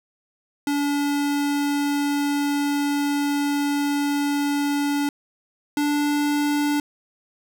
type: tone pair in turn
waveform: square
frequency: 287.1 / 292.1 Hz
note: D4 / D4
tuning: -39 / -9 cents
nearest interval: unison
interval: 30 cents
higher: second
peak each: -21 / -20 dBFS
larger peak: second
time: 0.67-5.09 / 5.77-6.8 s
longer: first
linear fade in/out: 2 ms
effects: none